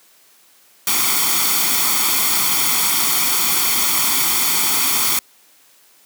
white noise with comb filter, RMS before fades -17 dBFS, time 0.87-5.19 s, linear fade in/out 2 ms, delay 0.89 ms, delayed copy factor +0.7, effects white hiss -52 dBFS RMS until 6.05 s + high-pass 200 Hz 12 dB/octave

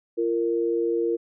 sine tone pair together, 342.9 / 462.5 Hz, F4 / A#4, -32 / -14 cents, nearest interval perfect fourth, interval 518 cents, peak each -24 dBFS, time 0.17-1.17 s, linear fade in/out 20 ms, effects none

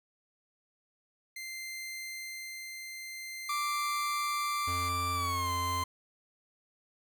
sawtooth tone with tremolo, 2085 Hz, C7, 7 cents flat, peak -35 dBFS, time 1.36-4.89 s, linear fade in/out 5 ms, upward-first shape sine, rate 0.51 Hz, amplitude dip 25%
40% pulse tone with pitch glide, 1174.7 to 1040.5 Hz, D6 to C6, 0 to -10 cents, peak -30 dBFS, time 3.49-5.84 s, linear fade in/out 5 ms, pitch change -210 cents, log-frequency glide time 5.14-5.51 s
square tone, 88.5 Hz, F2, 23 cents sharp, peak -37 dBFS, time 4.67-5.84 s, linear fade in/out 10 ms
effects none

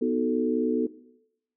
sine chord, B dominant seventh, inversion none, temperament equal, 246.9 / 311.1 / 370 / 440 Hz, B3 / D#4 / F#4 / A4, 0 / 0 / 0 / 0 cents, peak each -26 / -30 / -30 / -27 dBFS, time 0.01-0.87 s, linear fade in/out 10 ms, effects noise-tail reverb RT60 0.8 s tail -17 dB re dry

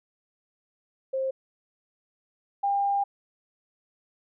sine tone pair in turn, 530 / 800.3 Hz, C5 / G5, +22 / +36 cents, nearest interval perfect fifth, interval 714 cents, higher second, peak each -25 / -22 dBFS, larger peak second, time 1.13-1.31 / 2.63-3.04 s, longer second, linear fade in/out 10 ms, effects none

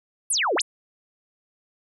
sine exponential two-way sweep, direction down then up, 11790 to 312.6 to 11790 Hz, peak -20 dBFS, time 0.3-0.62 s, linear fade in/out 5 ms, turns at 0.55 s, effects none

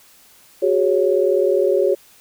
sine chord, F# suspended second, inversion none, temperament equal with one note detuned, 370 / 409.8 / 554.4 Hz, F#4 / G#4 / C#5, 0 / -23 / 0 cents, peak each -18 dBFS, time 0.62-1.95 s, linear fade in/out 10 ms, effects white hiss -50 dBFS RMS until 2.2 s

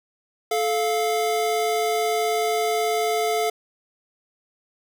square tone pair together, 434.8 / 698.5 Hz, A4 / F5, -21 / 0 cents, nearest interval minor sixth, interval 821 cents, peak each -24 dBFS, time 0.51-3.5 s, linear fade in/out 5 ms, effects none

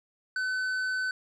triangle tone with tanh clipping, 1514 Hz, F#6, 39 cents sharp, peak -29 dBFS, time 0.36-1.11 s, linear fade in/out 2 ms, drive 12 dB, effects none

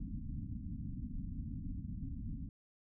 pink low-pass noise, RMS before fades -42 dBFS, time 0-2.49 s, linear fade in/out 5 ms, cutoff 280 Hz, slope 96 dB/octave, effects none

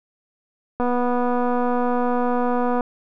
click train, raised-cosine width 1 ms, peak -10 dBFS, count 493, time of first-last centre 0.8-2.808 s, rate 245 Hz, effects none

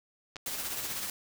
clicks, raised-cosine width 0.2 ms, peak -24 dBFS, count 2, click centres 0.359 / 0.366 s
white noise with tremolo, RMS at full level -34 dBFS, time 0.46-1.1 s, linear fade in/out 2 ms, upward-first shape triangle, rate 16 Hz, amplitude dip 45%
effects none

